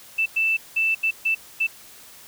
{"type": "tone bursts at uneven times", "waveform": "sine", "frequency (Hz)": 2653, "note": "E7", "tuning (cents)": 10, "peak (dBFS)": -18, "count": 6, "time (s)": [[0.18, 0.26], [0.36, 0.57], [0.76, 0.95], [1.03, 1.11], [1.25, 1.35], [1.6, 1.67]], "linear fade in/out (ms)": 10, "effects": ["white hiss -46 dBFS RMS until 2.27 s"]}